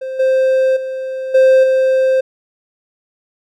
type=tone with level steps; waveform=triangle; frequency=524 Hz; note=C5; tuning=2 cents sharp; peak=-19 / -8 / -18 / -4 / -8 dBFS; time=0.01-2.21 s; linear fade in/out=10 ms; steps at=0.19 / 0.76 / 1.34 / 1.63 s; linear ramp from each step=10 ms; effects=none